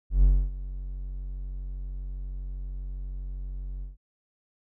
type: tone with ADSR envelope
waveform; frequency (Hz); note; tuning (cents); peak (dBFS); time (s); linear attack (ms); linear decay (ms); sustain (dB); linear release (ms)
triangle; 46.25; F#1; 0; -12; 0.1-3.97; 130; 270; -18; 150
effects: none